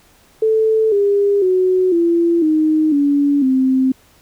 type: tone with pitch steps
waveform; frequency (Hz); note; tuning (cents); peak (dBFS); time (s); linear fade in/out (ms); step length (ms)
sine; 440 / 403.5 / 370 / 339.3 / 311.1 / 285.3 / 261.6; A4 / G#4 / F#4 / F4 / D#4 / C#4 / C4; 0 / -50 / 0 / -50 / 0 / +50 / 0; -11; 0.42-3.92; 5; 500
effects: pink hiss -51 dBFS RMS until 4.21 s